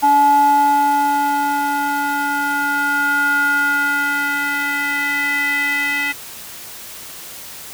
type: tone with band-pass filter sweep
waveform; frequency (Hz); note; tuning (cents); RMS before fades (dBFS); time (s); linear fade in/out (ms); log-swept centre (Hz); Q
square; 285.6; D4; -48; -17; 0.02-6.13; 20; 830 to 2200; 5.2
effects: white hiss -34 dBFS RMS until 7.73 s